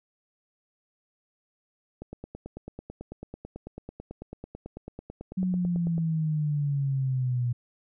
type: click train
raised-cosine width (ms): 2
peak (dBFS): -25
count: 37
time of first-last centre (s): 2.02-5.98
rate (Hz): 9.09
type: exponential sweep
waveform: sine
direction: down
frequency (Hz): 187.6 to 120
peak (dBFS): -24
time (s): 5.37-7.53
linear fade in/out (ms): 10
effects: none